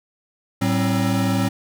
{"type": "tone cluster", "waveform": "square", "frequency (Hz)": [109.5, 189.2, 266.6], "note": ["A2", "F#3", "C4"], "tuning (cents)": [-8, 39, 33], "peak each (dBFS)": -23, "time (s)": [0.61, 1.49], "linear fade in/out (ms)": 10, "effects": []}